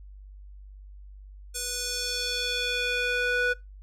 square tone with band-pass filter sweep, 491.6 Hz, B4, 8 cents flat, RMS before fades -28 dBFS, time 1.54-3.54 s, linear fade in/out 20 ms, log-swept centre 8200 to 1500 Hz, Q 1.7, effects noise-tail reverb RT60 0.2 s tail -21 dB re dry + added 49 Hz sine -43 dBFS peak until 3.82 s

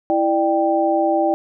sine tone cluster, 330.7 / 596 / 785 Hz, E4 / D5 / G5, +6 / +25 / +2 cents, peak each -19 dBFS, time 0.1-1.34 s, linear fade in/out 0 ms, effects none

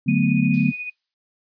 sine chord, B minor seventh, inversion first, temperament equal, 146.83 / 185 / 220 / 246.9 Hz, D3 / F#3 / A3 / B3, 0 / 0 / 0 / 0 cents, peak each -21 dBFS, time 0.06-0.72 s, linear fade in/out 20 ms
sine tone with tremolo, 2478 Hz, D#7, 8 cents flat, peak -26 dBFS, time 0.08-0.9 s, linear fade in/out 5 ms, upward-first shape sine, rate 14 Hz, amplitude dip 50%
violet noise with exponential decay, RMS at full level -31 dBFS, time 0.54-1.14 s, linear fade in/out 0 ms, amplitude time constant 130 ms
effects noise-tail reverb RT60 0.1 s tail -22 dB re dry + resampled to 11025 Hz

